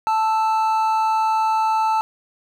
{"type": "tone pair together", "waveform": "triangle", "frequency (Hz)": [880, 1318.5], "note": ["A5", "E6"], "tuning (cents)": [0, 0], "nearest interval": "perfect fifth", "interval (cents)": 700, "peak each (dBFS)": [-15, -23], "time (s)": [0.07, 2.01], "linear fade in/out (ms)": 0, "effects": []}